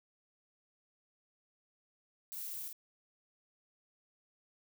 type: noise with echo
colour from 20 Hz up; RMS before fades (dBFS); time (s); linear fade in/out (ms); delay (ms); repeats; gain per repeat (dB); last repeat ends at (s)
violet; -44; 2.32-2.68; 0; 48; 1; -3; 2.728
effects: none